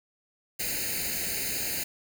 white noise with comb filter, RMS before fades -31 dBFS, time 0.59-1.84 s, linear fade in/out 10 ms, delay 0.44 ms, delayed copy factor +0.95, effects none

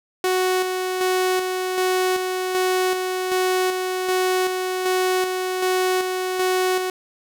sawtooth tone with tremolo, 370 Hz, F#4, in tune, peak -14 dBFS, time 0.24-6.9 s, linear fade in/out 2 ms, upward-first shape square, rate 1.3 Hz, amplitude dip 40%, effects none

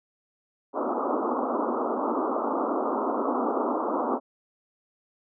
pink band-pass noise, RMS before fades -27 dBFS, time 0.73-4.2 s, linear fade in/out 50 ms, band 230 to 1300 Hz, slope 96 dB/octave, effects none

